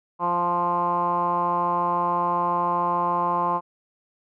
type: tone with low-pass filter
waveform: 10% pulse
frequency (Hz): 174.61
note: F3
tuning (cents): 0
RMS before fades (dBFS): -23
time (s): 0.19-3.61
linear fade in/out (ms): 50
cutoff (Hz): 1000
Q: 9.6
effects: none